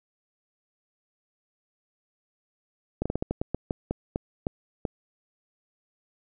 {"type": "slowing click train", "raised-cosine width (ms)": 2, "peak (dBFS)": -13, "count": 13, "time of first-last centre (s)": [3.02, 4.852], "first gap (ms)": 36, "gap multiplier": 1.24, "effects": []}